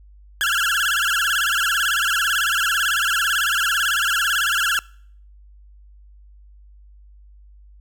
30% pulse tone with vibrato, 1511 Hz, F#6, 36 cents sharp, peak -15 dBFS, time 0.41-4.79 s, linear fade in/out 0 ms, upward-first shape sine, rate 18 Hz, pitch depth 210 cents each way, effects noise-tail reverb RT60 0.6 s tail -25 dB re dry + added 50 Hz sine -44 dBFS peak until 7.8 s

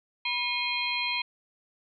sine tone cluster, 978 / 2155 / 2474 / 3222 / 4125 Hz, B5 / C#7 / D#7 / G7 / C8, -17 / -49 / -10 / +47 / -25 cents, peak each -35 / -34 / -31 / -34 / -34 dBFS, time 0.25-1.22 s, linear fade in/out 5 ms, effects none

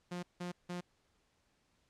sawtooth tone bursts, 177.2 Hz, F3, 25 cents sharp, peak -35 dBFS, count 3, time 0.11-0.81 s, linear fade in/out 10 ms, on 120 ms, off 170 ms, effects pink hiss -75 dBFS RMS until 1.89 s + low-pass 8000 Hz 12 dB/octave

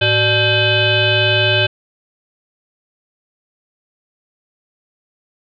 sine tone with frequency modulation, 1568 Hz, G6, in tune, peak -11 dBFS, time 0.01-1.67 s, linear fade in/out 10 ms, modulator 486 Hz, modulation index 3.9, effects none

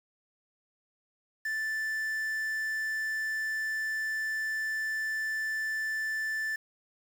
triangle tone with quantisation, 1760 Hz, A6, in tune, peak -28 dBFS, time 1.45-6.56 s, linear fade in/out 5 ms, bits 8, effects none

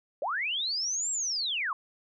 sine linear two-way sweep, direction up then down, 497.1 to 7640 to 1006 Hz, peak -28 dBFS, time 0.22-1.73 s, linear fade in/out 2 ms, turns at 1.11 s, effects none

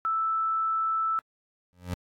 sine tone, 1318.5 Hz, E6, in tune, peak -24 dBFS, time 0.05-1.19 s, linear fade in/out 0 ms
25% pulse tone with exponential growth, 89.4 Hz, F2, 41 cents sharp, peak -23 dBFS, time 1.73-1.94 s, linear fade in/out 0 ms, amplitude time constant 44 ms
effects AAC 64 kbps

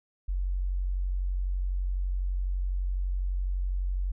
sine tone, 45.98 Hz, F#1, 10 cents flat, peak -26 dBFS, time 0.28-4.12 s, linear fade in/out 10 ms, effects none

